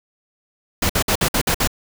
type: noise bursts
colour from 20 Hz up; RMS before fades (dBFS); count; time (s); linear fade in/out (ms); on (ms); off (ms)
pink; -18; 7; 0.82-1.675; 5; 75; 55
effects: none

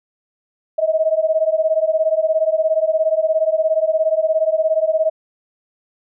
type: beating tone pair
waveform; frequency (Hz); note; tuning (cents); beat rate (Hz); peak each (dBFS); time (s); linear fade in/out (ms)
sine; 627 / 644; D#5 / E5; +13 / -41; 17; -17; 0.78-5.1; 10
effects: none

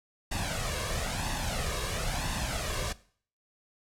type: noise with flanger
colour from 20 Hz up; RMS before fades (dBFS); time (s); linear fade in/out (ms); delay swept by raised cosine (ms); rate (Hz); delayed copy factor
pink; -32; 0.31-2.93; 10; 1.1 to 1.83; 1; +0.65
effects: noise-tail reverb RT60 0.5 s tail -19 dB re dry + low-pass 10000 Hz 12 dB/octave

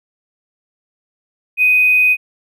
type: tone with hard clipping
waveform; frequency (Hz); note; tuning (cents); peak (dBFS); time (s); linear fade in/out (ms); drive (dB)
triangle; 2500; D#7; +8; -9; 1.57-2.17; 50; 3
effects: none

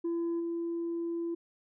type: tone with level steps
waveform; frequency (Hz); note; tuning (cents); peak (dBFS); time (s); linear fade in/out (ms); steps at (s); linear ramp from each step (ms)
sine; 337.7; E4; +42; -27 / -30; 0.04-1.35; 10; 0.39; 20
effects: tanh soft clip ceiling -28 dBFS

